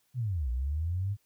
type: linear two-way sweep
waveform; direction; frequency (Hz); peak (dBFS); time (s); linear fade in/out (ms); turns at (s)
sine; down then up; 132 to 58.27 to 104.6; -28; 0.14-1.17; 50; 0.5
effects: white hiss -72 dBFS RMS until 1.25 s